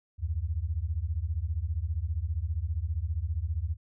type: beating tone pair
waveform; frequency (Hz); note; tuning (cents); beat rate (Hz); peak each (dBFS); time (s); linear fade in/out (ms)
sine; 73.42 / 88.42; D2 / F2; 0 / +22; 15; -31; 0.18-3.77; 50
effects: none